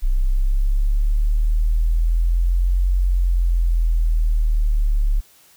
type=linear two-way sweep; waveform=sine; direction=up then down; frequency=31.39 to 45.57 to 35.24 Hz; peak=-14 dBFS; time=0.02-5.21 s; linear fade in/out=20 ms; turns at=2.92 s; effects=white hiss -52 dBFS RMS until 5.56 s